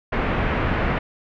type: low-pass noise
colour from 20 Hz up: pink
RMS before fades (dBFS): -22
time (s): 0.12-0.99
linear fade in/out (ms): 10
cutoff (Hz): 2400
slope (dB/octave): 24
effects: none